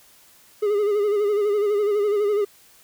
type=tone with vibrato; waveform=triangle; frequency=413.3 Hz; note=G#4; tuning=8 cents flat; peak=-16 dBFS; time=0.62-2.45 s; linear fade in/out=10 ms; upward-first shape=sine; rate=12 Hz; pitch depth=58 cents each way; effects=white hiss -53 dBFS RMS until 2.83 s